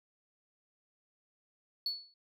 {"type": "tone with exponential decay", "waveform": "sine", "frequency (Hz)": 4420, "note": "C#8", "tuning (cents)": -6, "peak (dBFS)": -27, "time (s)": [1.86, 2.14], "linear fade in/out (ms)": 2, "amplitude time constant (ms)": 59, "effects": ["tanh soft clip ceiling -29 dBFS"]}